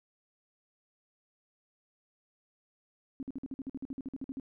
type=tone bursts; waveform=sine; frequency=267.6 Hz; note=C4; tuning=39 cents sharp; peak=-35 dBFS; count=16; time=3.2-4.398 s; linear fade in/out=0 ms; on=28 ms; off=50 ms; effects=none